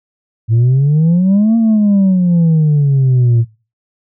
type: exponential two-way sweep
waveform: sine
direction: up then down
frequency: 110 to 230.8 to 113.5 Hz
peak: -5 dBFS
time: 0.48-3.45 s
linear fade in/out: 50 ms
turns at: 1.56 s
effects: noise-tail reverb RT60 0.3 s tail -18 dB re dry + tanh soft clip ceiling -6 dBFS